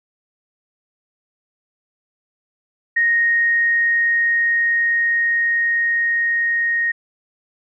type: tone with level ramp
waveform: sine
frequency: 1864.7 Hz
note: A#6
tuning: in tune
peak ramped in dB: -13 to -16 dBFS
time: 2.96-6.92 s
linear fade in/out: 10 ms
effects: none